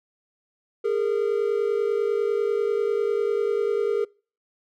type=tone pair together; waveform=triangle; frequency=409.4 / 459.5 Hz; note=G#4 / A#4; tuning=-25 / -25 cents; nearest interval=major second; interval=200 cents; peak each=-22 dBFS; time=0.84-4.05 s; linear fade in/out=10 ms; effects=noise-tail reverb RT60 0.4 s tail -26 dB re dry